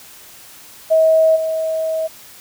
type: tone with level steps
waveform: sine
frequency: 640 Hz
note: D#5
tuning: 49 cents sharp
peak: -9 / -17 dBFS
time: 0.9-2.08 s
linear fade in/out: 20 ms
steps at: 1.35 s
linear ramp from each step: 20 ms
effects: white hiss -41 dBFS RMS until 2.4 s